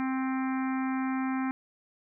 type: harmonic tone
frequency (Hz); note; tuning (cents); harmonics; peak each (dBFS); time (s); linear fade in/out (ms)
262.6; C4; +6; 1 / 3 / 4 / 5 / 6 / 7 / 8 / 9; -28 / -38 / -40 / -42 / -44 / -45 / -46 / -47; 0-1.51; 0
effects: none